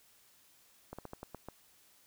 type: slowing click train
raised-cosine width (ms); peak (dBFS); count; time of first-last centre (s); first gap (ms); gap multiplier
1; -29; 7; 0.93-1.486; 56; 1.2
effects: white hiss -65 dBFS RMS until 2.06 s